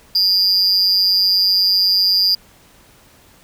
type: tone with amplitude modulation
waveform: triangle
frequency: 4800 Hz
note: D8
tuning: 37 cents sharp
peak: -7 dBFS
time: 0.15-2.35 s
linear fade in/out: 5 ms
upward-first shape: sine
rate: 188 Hz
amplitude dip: 85%
effects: pink hiss -49 dBFS RMS until 3.43 s